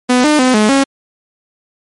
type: tone with pitch steps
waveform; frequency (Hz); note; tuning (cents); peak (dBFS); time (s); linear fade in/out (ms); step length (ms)
sawtooth; 249.6 / 301.4 / 255.4 / 213 / 273.5; B3 / D4 / C4 / G#3 / C#4; +19 / +45 / -42 / +44 / -23; -4; 0.09-0.84; 10; 150
effects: MP3 48 kbps